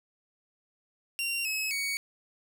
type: tone with pitch steps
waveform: sawtooth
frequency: 2761 / 2572 / 2240 Hz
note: F7 / E7 / C#7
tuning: -20 / -43 / +18 cents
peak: -26 dBFS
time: 1.19-1.97 s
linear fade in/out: 0 ms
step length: 260 ms
effects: none